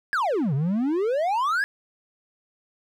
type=exponential two-way sweep; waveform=triangle; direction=down then up; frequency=1725 to 129.8 to 1725 Hz; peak=-19 dBFS; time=0.13-1.64 s; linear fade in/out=0 ms; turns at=0.54 s; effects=none